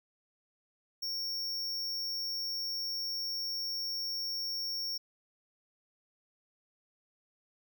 square tone, 5500 Hz, F8, 27 cents flat, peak -34 dBFS, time 1.02-4.98 s, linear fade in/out 10 ms, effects none

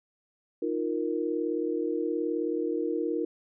sine chord, Eb suspended second, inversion none, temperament just, 311.1 / 350 / 466.7 Hz, Eb4 / F4 / Bb4, 0 / +4 / +2 cents, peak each -31 dBFS, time 0.62-3.25 s, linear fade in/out 5 ms, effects none

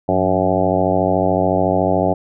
harmonic tone with a mistuned harmonic, 93.8 Hz, F#2, 24 cents sharp, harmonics 1 / 2 / 3 / 4 / 5 / 6 / 7 / 8 / 9, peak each -25 / -22 / -22 / -23 / -24 / -21 / -20 / -22 / -26 dBFS, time 0.08-2.14 s, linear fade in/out 10 ms, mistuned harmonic 2, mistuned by -87 cents, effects none

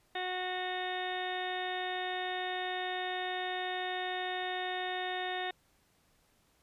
harmonic tone, 366.6 Hz, F#4, 16 cents flat, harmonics 1 / 2 / 3 / 4 / 5 / 6 / 7 / 8 / 9 / 10, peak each -41 / -37 / -49 / -48 / -40 / -47 / -51 / -49 / -55 / -43 dBFS, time 0.15-5.51 s, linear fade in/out 5 ms, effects pink hiss -70 dBFS RMS until 6.62 s + resampled to 32000 Hz

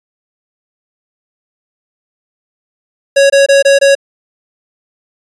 square tone bursts, 554.4 Hz, C#5, in tune, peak -5 dBFS, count 5, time 3.16-3.952 s, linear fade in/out 10 ms, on 140 ms, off 23 ms, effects resampled to 22050 Hz

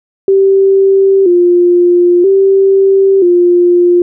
sine tone with vibrato, 370 Hz, F#4, in tune, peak -4 dBFS, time 0.28-4.02 s, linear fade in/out 2 ms, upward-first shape square, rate 0.51 Hz, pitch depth 86 cents each way, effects none

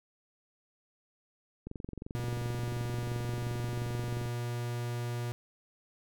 click train, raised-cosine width 3 ms, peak -27 dBFS, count 60, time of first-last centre 1.67-4.258 s, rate 22.8 Hz
45% pulse tone, 120 Hz, B2, 49 cents flat, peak -33 dBFS, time 2.15-5.32 s, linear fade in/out 0 ms
effects none

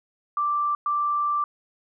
sine tone bursts at uneven times, 1174.7 Hz, D6, in tune, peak -21 dBFS, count 2, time 0.37-0.75 / 0.86-1.44 s, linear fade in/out 2 ms, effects none

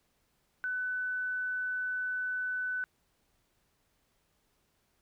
sine tone, 1500 Hz, F#6, 23 cents sharp, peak -31 dBFS, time 0.64-2.84 s, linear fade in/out 0 ms, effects pink hiss -74 dBFS RMS until 5.01 s

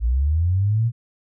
sine linear sweep, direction up, 53.8 to 120 Hz, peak -16 dBFS, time 0-0.92 s, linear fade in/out 50 ms, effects none

